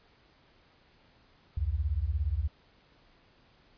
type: beating tone pair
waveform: sine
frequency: 65.41 / 82.41 Hz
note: C2 / E2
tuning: 0 / 0 cents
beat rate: 17 Hz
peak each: -30 dBFS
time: 1.57-2.48 s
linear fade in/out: 5 ms
effects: pink hiss -63 dBFS RMS until 3.77 s + resampled to 11025 Hz